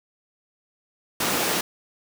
pink high-pass noise, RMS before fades -24 dBFS, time 1.2-1.61 s, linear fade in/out 5 ms, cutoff 230 Hz, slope 12 dB/octave, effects none

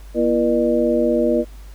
harmonic tone with a mistuned harmonic, 120.2 Hz, B2, 46 cents flat, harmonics 2 / 3 / 4 / 5, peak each -20 / -20 / -20 / -20 dBFS, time 0.14-1.45 s, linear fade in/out 50 ms, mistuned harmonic 3, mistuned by -120 cents, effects added 50 Hz sine -35 dBFS peak until 1.74 s + pink hiss -50 dBFS RMS until 1.74 s

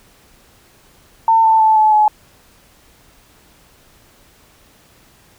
sine tone with pitch steps, 901 / 888.1 / 875.4 / 862.8 / 850.4 Hz, A5 / A5 / A5 / A5 / G#5, +41 / +16 / -9 / -34 / +41 cents, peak -8 dBFS, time 1.28-2.08 s, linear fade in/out 2 ms, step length 160 ms, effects pink hiss -50 dBFS RMS until 5.38 s

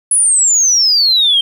sine exponential sweep, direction down, 10290 to 3136 Hz, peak -7 dBFS, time 0.11-1.41 s, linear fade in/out 5 ms, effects tanh soft clip ceiling -3 dBFS + 8-bit

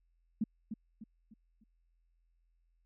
sine tone with echo, 219.4 Hz, A3, 5 cents flat, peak -28 dBFS, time 0.41-0.44 s, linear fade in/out 5 ms, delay 300 ms, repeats 4, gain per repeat -8 dB, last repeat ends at 1.64 s, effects added 42 Hz sine -70 dBFS peak until 2.85 s

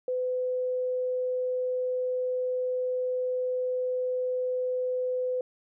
sine tone, 505 Hz, B4, 39 cents sharp, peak -26 dBFS, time 0.08-5.41 s, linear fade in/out 2 ms, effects none

